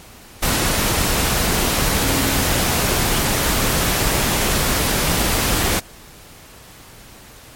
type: tone in noise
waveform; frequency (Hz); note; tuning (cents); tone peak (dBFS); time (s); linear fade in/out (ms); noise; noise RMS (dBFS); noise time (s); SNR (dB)
sine; 271.5; C#4; -36; -25; 2.05-2.45; 10; pink; -18; 0.42-5.8; -10
effects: pink hiss -42 dBFS RMS until 7.55 s + MP3 64 kbps